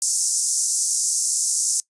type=band-pass noise; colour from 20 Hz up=pink; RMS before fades=-22 dBFS; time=0.02-1.8 s; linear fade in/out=0 ms; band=5700 to 10000 Hz; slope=48 dB/octave; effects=noise-tail reverb RT60 0.1 s tail -21 dB re dry + resampled to 24000 Hz